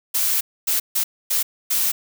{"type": "noise bursts at uneven times", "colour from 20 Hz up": "blue", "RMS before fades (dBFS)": -20, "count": 5, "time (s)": [[0.14, 0.41], [0.67, 0.8], [0.95, 1.04], [1.3, 1.43], [1.7, 1.92]], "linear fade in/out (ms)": 10, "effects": []}